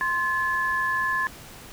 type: tone pair together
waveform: sine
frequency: 1046.5 / 1721 Hz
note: C6 / A6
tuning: 0 / -39 cents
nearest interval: major sixth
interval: 861 cents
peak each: -26 / -24 dBFS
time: 0.01-1.27 s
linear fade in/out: 0 ms
effects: pink hiss -44 dBFS RMS until 1.72 s